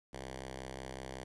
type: tone with notch filter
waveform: 5% pulse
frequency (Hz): 65.41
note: C2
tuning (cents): 0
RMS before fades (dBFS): -45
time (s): 0.13-1.24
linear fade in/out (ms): 5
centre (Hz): 240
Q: 1.9
effects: resampled to 24000 Hz + 12-bit